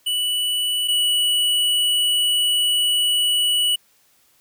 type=tone pair in turn; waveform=square; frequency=2960 / 2945 Hz; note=F#7 / F#7; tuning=0 / -9 cents; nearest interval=unison; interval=9 cents; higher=first; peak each=-20 / -17 dBFS; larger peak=second; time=0.06-0.88 / 0.88-3.76 s; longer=second; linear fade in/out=10 ms; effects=white hiss -59 dBFS RMS until 4.4 s